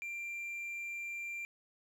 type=tone; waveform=triangle; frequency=2371 Hz; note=D7; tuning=16 cents sharp; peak=-37 dBFS; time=0.02-1.45 s; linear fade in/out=0 ms; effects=none